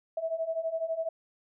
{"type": "beating tone pair", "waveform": "sine", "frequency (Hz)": [644, 656], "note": ["E5", "E5"], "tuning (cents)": [-41, -9], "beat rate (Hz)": 12, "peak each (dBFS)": [-34, -31], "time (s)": [0.17, 1.09], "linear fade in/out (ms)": 5, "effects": []}